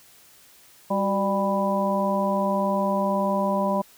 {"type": "harmonic tone with a mistuned harmonic", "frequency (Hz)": 197.6, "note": "G3", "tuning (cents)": 14, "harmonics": [1, 2, 3, 4, 5], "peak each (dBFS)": [-25, -34, -25, -32, -26], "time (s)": [0.9, 3.82], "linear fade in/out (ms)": 10, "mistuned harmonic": 2, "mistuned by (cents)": -94, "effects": ["white hiss -53 dBFS RMS until 3.97 s"]}